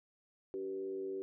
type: tone with frequency modulation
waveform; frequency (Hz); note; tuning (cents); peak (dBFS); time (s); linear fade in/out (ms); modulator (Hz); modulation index
sine; 384.9; G4; -32; -37; 0.54-1.22; 0; 97.4; 0.59
effects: none